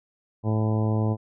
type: harmonic tone with a mistuned harmonic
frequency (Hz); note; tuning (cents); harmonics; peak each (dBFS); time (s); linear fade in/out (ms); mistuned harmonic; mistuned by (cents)
108.7; A2; -21; 1 / 2 / 3 / 4 / 5 / 6 / 7 / 8 / 9; -22 / -28 / -32 / -34 / -36 / -38 / -39 / -40 / -41; 0.43-1.17; 50; 9; +39
effects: none